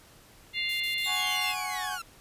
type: harmonic tone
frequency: 698.5 Hz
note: F5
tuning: in tune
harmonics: 3 / 4 / 5 / 6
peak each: -31 / -33 / -35 / -37 dBFS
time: 0.53-1.55 s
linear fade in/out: 50 ms
type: noise bursts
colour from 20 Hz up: violet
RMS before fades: -40 dBFS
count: 6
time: 0.69-1.52 s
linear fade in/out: 2 ms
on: 110 ms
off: 34 ms
type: linear sweep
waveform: sawtooth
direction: down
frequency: 3729 to 1318.5 Hz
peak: -32 dBFS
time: 1.04-2.02 s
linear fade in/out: 5 ms
type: chord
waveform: 40% pulse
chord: F# suspended second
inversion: none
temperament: equal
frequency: 740 / 830.6 / 1108.7 Hz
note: F#5 / G#5 / C#6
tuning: 0 / 0 / 0 cents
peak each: -36 dBFS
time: 1.05-1.99 s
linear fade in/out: 50 ms
effects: pink hiss -55 dBFS RMS until 2.2 s + resampled to 32000 Hz